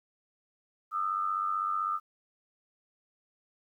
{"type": "tone pair together", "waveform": "sine", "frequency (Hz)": [1222.7, 1318.5], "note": ["D#6", "E6"], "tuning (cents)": [-31, 0], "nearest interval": "minor second", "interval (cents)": 131, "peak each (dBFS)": [-30, -32], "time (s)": [0.91, 2], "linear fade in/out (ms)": 50, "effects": ["11-bit"]}